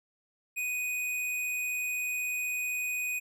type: tone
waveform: square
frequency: 2489 Hz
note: D#7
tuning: in tune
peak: -31 dBFS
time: 0.56-3.2 s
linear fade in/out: 20 ms
effects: none